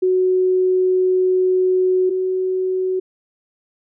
sine tone pair in turn, 370 / 372.8 Hz, F#4 / F#4, 0 / +13 cents, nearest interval unison, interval 13 cents, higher second, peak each -13 / -17 dBFS, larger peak first, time 0.02-2.1 / 2.1-3 s, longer first, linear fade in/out 10 ms, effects none

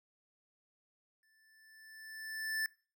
square tone with exponential growth, 1760 Hz, A6, in tune, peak -32 dBFS, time 1.23-2.66 s, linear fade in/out 1 ms, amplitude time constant 310 ms, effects noise-tail reverb RT60 0.4 s tail -24 dB re dry

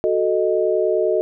sine chord, D# diminished, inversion first, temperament equal, 370 / 440 / 622.3 Hz, F#4 / A4 / D#5, 0 / 0 / 0 cents, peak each -20 dBFS, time 0.04-1.21 s, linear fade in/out 0 ms, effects none

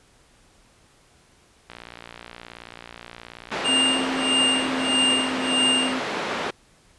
click train, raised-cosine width 0.3 ms, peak -22 dBFS, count 209, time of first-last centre 1.7-5.243 s, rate 58.7 Hz
pink band-pass noise, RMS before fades -28 dBFS, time 3.51-6.51 s, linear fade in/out 10 ms, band 330 to 3000 Hz, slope 12 dB/octave
square tone with tremolo, 2812 Hz, F7, 11 cents sharp, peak -18 dBFS, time 3.64-5.95 s, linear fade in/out 20 ms, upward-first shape sine, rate 1.6 Hz, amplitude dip 95%
sine tone with pitch glide, 263.1 to 258.3 Hz, C4 to C4, +10 to -22 cents, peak -26 dBFS, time 3.68-6 s, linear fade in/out 5 ms, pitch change -32 cents, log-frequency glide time 4.1-5.64 s
effects pink hiss -57 dBFS RMS until 6.98 s + resampled to 24000 Hz

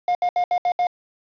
triangle tone bursts at uneven times, 713 Hz, F5, 36 cents sharp, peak -15 dBFS, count 6, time 0.08-0.15 / 0.22-0.29 / 0.36-0.44 / 0.51-0.58 / 0.65-0.72 / 0.79-0.87 s, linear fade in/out 2 ms, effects resampled to 11025 Hz + 7-bit

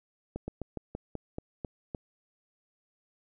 slowing click train, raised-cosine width 2 ms, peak -22 dBFS, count 9, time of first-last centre 0.36-1.948 s, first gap 120 ms, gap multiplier 1.14, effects none

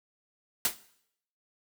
white noise with exponential decay, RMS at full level -22 dBFS, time 0.65-0.77 s, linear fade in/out 2 ms, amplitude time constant 26 ms, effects noise-tail reverb RT60 0.7 s tail -17 dB re dry

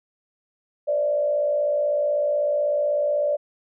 sine tone with frequency modulation, 587.3 Hz, D5, in tune, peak -19 dBFS, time 0.87-3.37 s, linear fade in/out 20 ms, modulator 56.1 Hz, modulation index 0.65, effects none

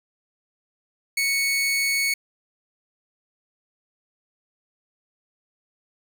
sawtooth tone with amplitude modulation, 2217 Hz, C#7, in tune, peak -16 dBFS, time 1.17-2.14 s, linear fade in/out 5 ms, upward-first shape sine, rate 257 Hz, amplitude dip 25%, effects none

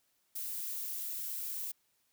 violet noise, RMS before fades -39 dBFS, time 0.35-1.72 s, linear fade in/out 10 ms, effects white hiss -75 dBFS RMS until 2.12 s

